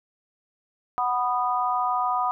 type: chord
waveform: sine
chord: B major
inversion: second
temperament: just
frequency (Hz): 740.8 / 987.8 / 1234.7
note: F#5 / B5 / D#6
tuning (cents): +2 / 0 / -14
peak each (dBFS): -26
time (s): 0.98-2.31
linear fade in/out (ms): 0
effects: none